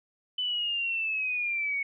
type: linear sweep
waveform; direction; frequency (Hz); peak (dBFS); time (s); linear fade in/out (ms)
sine; down; 3010 to 2210; -27; 0.38-1.83; 5
effects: none